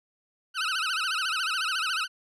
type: tone with vibrato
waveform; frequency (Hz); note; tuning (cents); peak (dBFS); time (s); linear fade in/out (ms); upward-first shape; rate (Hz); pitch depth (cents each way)
20% pulse; 1396.9; F6; 0; -21; 0.54-2.08; 50; sine; 14; 180
effects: low-pass 8000 Hz 12 dB/octave